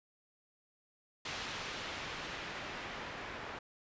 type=noise with low-pass filter sweep; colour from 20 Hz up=white; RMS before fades=-43 dBFS; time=1.25-3.59 s; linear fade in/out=5 ms; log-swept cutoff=3800 to 1700 Hz; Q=0.8; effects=resampled to 16000 Hz